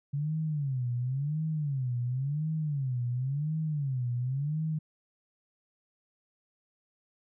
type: tone with vibrato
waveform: sine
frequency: 138.59 Hz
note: C#3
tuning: in tune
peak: -28 dBFS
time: 0.13-4.79 s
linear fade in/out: 10 ms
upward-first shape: sine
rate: 0.94 Hz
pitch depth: 230 cents each way
effects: none